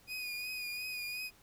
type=tone with vibrato; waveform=30% pulse; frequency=2471 Hz; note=D#7; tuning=13 cents flat; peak=-35 dBFS; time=0.07-1.31 s; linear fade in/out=50 ms; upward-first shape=triangle; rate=2.8 Hz; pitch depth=38 cents each way; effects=pink hiss -63 dBFS RMS until 1.42 s